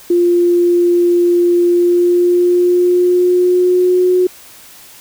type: tone with pitch glide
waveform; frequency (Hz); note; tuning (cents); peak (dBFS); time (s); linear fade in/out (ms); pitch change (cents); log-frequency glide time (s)
sine; 349.2 to 364.4; F4 to F#4; 0 to -26; -8; 0.1-4.27; 5; +74; 1.66-4.16
effects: white hiss -39 dBFS RMS until 5 s

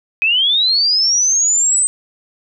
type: linear sweep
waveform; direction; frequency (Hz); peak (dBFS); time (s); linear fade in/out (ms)
sine; up; 2489 to 8220; -11; 0.22-1.87; 0
effects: none

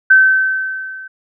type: tone with level ramp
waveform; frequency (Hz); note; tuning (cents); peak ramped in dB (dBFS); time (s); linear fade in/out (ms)
sine; 1538; G6; -33; -3 to -29; 0.1-1.08; 10
effects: none

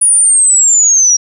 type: linear sweep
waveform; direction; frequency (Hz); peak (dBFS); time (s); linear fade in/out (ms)
sine; down; 9790 to 5640; -5; 0.01-1.17; 10
effects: none

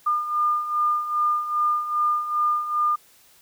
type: beating tone pair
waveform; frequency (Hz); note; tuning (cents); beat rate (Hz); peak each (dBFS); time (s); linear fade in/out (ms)
sine; 1206 / 1208.5; D6 / D6; +46 / +49; 2.5; -27 / -21; 0.06-2.96; 10
effects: white hiss -55 dBFS RMS until 3.41 s

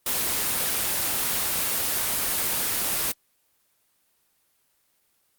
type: noise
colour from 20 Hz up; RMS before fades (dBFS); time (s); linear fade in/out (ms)
white; -25; 0.06-3.12; 5
effects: white hiss -68 dBFS RMS until 5.38 s + Opus 24 kbps

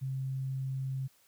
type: tone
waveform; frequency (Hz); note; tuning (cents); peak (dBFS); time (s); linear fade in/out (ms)
sine; 133.1; C3; +30; -32; 0.01-1.08; 20
effects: white hiss -66 dBFS RMS until 1.27 s

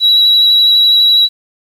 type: tone with vibrato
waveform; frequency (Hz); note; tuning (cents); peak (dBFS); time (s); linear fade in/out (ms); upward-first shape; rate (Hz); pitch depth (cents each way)
sine; 3900; B7; -23; -4; 0-1.29; 50; sine; 12; 14
effects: tanh soft clip ceiling -2 dBFS + 7-bit

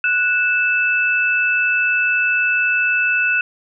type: tone pair together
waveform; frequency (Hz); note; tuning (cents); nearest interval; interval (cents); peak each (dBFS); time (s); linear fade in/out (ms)
sine; 1476 / 2630; F#6 / E7; -5 / -5; minor seventh; 1000; -17; 0.04-3.41; 2
effects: none

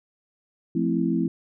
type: chord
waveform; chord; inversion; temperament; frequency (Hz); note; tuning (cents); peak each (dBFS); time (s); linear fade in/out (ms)
sine; F major seventh; none; equal; 174.61 / 220 / 261.6 / 329.6; F3 / A3 / C4 / E4; 0 / 0 / 0 / 0; -26 / -27 / -26 / -26; 0.75-1.28; 5
effects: none

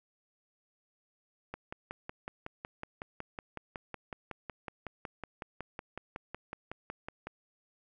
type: click train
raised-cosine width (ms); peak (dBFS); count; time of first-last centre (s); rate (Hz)
0.5; -24; 32; 1.54-7.27; 5.41
effects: none

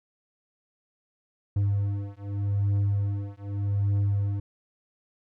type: beating tone pair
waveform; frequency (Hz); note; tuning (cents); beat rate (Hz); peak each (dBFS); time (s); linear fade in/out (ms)
triangle; 100.2 / 101.03; G2 / G#2; +38 / -47; 0.83; -25; 1.56-4.4; 5
effects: none

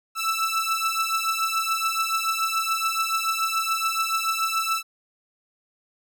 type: beating tone pair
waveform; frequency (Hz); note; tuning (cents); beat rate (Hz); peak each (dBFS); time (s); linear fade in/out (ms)
sawtooth; 1318 / 1325; E6 / E6; -1 / +9; 7; -22; 0.15-4.83; 50
effects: none

